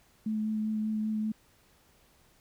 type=tone with vibrato; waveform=sine; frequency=216 Hz; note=A3; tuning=32 cents flat; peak=-28 dBFS; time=0.26-1.32 s; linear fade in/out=5 ms; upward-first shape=sine; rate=5.1 Hz; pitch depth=12 cents each way; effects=pink hiss -64 dBFS RMS until 2.4 s